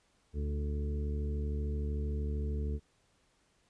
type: harmonic tone with a mistuned harmonic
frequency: 73.1 Hz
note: D2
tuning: 7 cents flat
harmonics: 1 / 2 / 3 / 4 / 5 / 6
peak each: -32 / -43 / -43 / -50 / -50 / -45 dBFS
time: 0.33-2.8 s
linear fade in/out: 50 ms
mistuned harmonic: 4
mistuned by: +15 cents
effects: pink hiss -71 dBFS RMS until 3.69 s + resampled to 22050 Hz